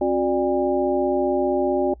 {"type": "tone cluster", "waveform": "sine", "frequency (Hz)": [268.1, 363.4, 591, 808], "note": ["C4", "F#4", "D5", "G#5"], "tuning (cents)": [42, -31, 11, -48], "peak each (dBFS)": [-25, -21, -23, -27], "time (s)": [0.01, 1.94], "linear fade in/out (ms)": 5, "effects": ["noise-tail reverb RT60 0.1 s tail -23 dB re dry", "added 60 Hz sine -42 dBFS peak until 2 s"]}